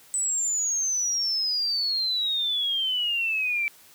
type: exponential sweep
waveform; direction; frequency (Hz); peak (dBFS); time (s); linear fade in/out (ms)
sine; down; 8060 to 2316; -23; 0.14-3.68; 0
effects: white hiss -53 dBFS RMS until 3.94 s + high-pass 60 Hz 12 dB/octave